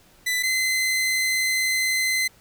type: tone pair in turn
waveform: sawtooth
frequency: 1996 / 2052 Hz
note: B6 / C7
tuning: +18 / -34 cents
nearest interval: unison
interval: 48 cents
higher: second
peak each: -18 / -17 dBFS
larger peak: second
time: 0.26-0.43 / 0.43-2.28 s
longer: second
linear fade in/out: 10 ms
effects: pink hiss -55 dBFS RMS until 2.4 s